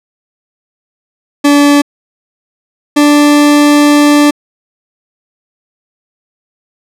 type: tone pair in turn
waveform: 40% pulse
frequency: 288.1 / 293.1 Hz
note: D4 / D4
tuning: -33 / -3 cents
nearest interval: unison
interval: 30 cents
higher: second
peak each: -3 dBFS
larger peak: neither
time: 1.44-1.82 / 2.96-4.31 s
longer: second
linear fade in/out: 10 ms
effects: low-pass 12000 Hz 12 dB/octave